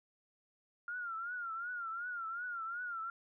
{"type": "tone with vibrato", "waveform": "sine", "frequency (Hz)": 1396.9, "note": "F6", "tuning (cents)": 0, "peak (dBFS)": -38, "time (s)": [0.88, 3.1], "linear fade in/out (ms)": 2, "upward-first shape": "triangle", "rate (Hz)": 2.7, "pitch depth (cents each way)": 120, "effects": []}